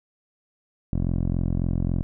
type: tone with low-pass filter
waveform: 10% pulse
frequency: 43.65 Hz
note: F1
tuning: in tune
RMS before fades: -24 dBFS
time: 0.93-2.03 s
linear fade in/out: 0 ms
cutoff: 320 Hz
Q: 0.57
effects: none